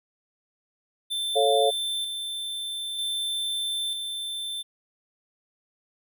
square tone with tremolo, 3549 Hz, A7, 14 cents sharp, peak -27 dBFS, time 1.1-4.63 s, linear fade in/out 20 ms, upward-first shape square, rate 0.53 Hz, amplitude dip 35%
sine chord, A augmented, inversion none, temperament equal, 440 / 554.4 / 698.5 Hz, A4 / C#5 / E#5, 0 / 0 / 0 cents, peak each -23 dBFS, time 1.35-1.71 s, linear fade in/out 20 ms
effects none

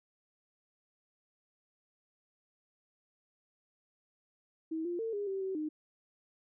sine tone with pitch steps, 321.1 / 348.6 / 451.6 / 407.9 / 387.1 / 381.3 / 307 Hz, E4 / F4 / A4 / G#4 / G4 / G4 / D#4, -45 / -3 / +45 / -31 / -22 / -48 / -23 cents, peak -33 dBFS, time 4.71-5.69 s, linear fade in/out 10 ms, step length 140 ms, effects none

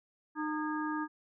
harmonic tone with a mistuned harmonic, 306.1 Hz, D#4, 28 cents flat, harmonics 1 / 3 / 4 / 5, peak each -34 / -39 / -40 / -41 dBFS, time 0.35-1.08 s, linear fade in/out 50 ms, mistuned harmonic 5, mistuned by +120 cents, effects none

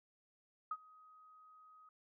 sine tone with ADSR envelope, 1258 Hz, D#6, 19 cents sharp, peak -35 dBFS, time 0.71-1.89 s, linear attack 4 ms, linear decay 49 ms, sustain -24 dB, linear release 3 ms, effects none

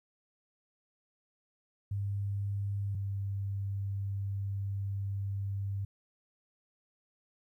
sine tone pair in turn, 100.2 / 98.93 Hz, G2 / G2, +38 / +16 cents, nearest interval unison, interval 22 cents, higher first, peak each -31 / -32 dBFS, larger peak first, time 1.91-2.95 / 2.95-5.85 s, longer second, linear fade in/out 5 ms, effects 12-bit

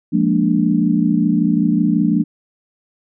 sine chord, Bb dominant seventh, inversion second, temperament equal, 174.61 / 207.7 / 233.1 / 293.7 Hz, F3 / Ab3 / Bb3 / D4, 0 / 0 / 0 / 0 cents, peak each -18 dBFS, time 0.12-2.24 s, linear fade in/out 20 ms, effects none

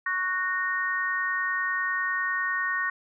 harmonic tone, 370 Hz, F#4, in tune, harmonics 3 / 4 / 5, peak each -31 / -31 / -27 dBFS, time 0.06-2.9 s, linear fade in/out 5 ms, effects none

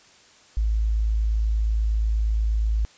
sine tone, 54.2 Hz, A1, 25 cents flat, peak -19 dBFS, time 0.57-2.85 s, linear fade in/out 0 ms, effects white hiss -53 dBFS RMS until 2.97 s + resampled to 16000 Hz

